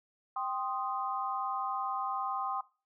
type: chord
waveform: sine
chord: C minor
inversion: second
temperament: equal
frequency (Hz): 784 / 1046.5 / 1244.5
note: G5 / C6 / Eb6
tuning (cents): 0 / 0 / 0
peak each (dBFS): -36 / -36 / -37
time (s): 0.36-2.61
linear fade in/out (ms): 5
effects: noise-tail reverb RT60 0.3 s tail -18 dB re dry